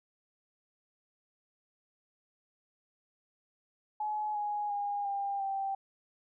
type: tone with pitch steps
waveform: sine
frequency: 848 / 831 / 814.4 / 798.1 / 782.1 Hz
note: G#5 / G#5 / G#5 / G5 / G5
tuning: +36 / +1 / -34 / +31 / -4 cents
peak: -31 dBFS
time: 4-5.75 s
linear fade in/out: 5 ms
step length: 350 ms
effects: none